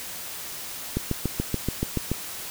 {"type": "click train", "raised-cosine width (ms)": 3, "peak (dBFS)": -11, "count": 9, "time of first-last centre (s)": [0.97, 2.116], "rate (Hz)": 6.98, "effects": ["white hiss -36 dBFS RMS until 2.5 s"]}